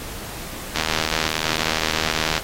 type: click train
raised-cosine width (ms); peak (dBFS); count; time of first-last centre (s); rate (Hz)
0.2; -3; 129; 0.76-2.378; 79.1
effects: pink hiss -34 dBFS RMS until 2.43 s + AAC 48 kbps